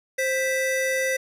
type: tone pair together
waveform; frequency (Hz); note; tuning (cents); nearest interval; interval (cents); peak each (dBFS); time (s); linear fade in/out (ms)
square; 524.6 / 1975.5; C5 / B6; +4 / 0; octave + major seventh; 2296; -25 / -26; 0.18-1.17; 10
effects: resampled to 32000 Hz + 10-bit